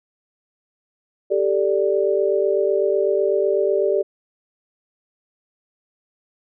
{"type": "chord", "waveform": "sine", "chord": "G suspended second", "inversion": "none", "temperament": "equal", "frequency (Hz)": [392, 440, 587.3], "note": ["G4", "A4", "D5"], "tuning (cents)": [0, 0, 0], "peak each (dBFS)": [-19, -22, -21], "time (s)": [1.3, 4.03], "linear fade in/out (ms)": 20, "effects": []}